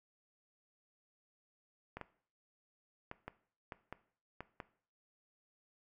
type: clicks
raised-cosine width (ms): 0.5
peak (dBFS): -28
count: 8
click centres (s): 1.97 / 2.013 / 3.114 / 3.28 / 3.722 / 3.926 / 4.406 / 4.602
effects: noise-tail reverb RT60 0.5 s tail -17 dB re dry